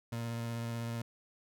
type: tone with vibrato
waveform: 30% pulse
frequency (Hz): 116.54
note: A#2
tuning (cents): 0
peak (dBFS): -33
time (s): 0.12-1.02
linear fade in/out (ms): 5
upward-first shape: square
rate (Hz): 16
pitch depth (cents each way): 12
effects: none